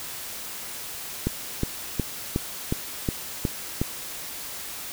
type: click train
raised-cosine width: 3 ms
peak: -10 dBFS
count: 8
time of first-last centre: 1.27-3.815 s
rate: 2.75 Hz
effects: white hiss -36 dBFS RMS until 4.92 s